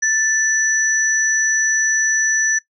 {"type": "tone pair together", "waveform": "sine", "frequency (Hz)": [1760, 5920], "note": ["A6", "F#8"], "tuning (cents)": [0, 0], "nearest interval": "octave + major sixth", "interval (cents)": 2100, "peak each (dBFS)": -17, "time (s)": [0.02, 2.59], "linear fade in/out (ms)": 10, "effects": ["noise-tail reverb RT60 0.1 s tail -18 dB re dry"]}